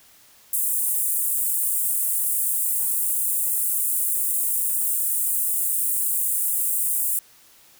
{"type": "high-pass noise", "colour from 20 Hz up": "pink", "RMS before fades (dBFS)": -23, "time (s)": [0.53, 7.19], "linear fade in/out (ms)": 2, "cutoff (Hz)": 8500, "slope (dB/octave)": 48, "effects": ["white hiss -53 dBFS RMS until 7.79 s"]}